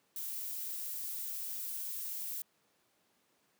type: noise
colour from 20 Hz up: violet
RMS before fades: -40 dBFS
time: 0.16-2.42 s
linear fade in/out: 2 ms
effects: pink hiss -73 dBFS RMS until 3.59 s + high-pass 200 Hz 12 dB/octave